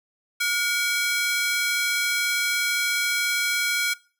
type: ring-modulated tone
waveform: sawtooth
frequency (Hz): 1852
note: A#6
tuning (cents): -12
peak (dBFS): -15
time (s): 0.4-3.94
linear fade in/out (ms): 10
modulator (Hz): 417
effects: noise-tail reverb RT60 0.4 s tail -22 dB re dry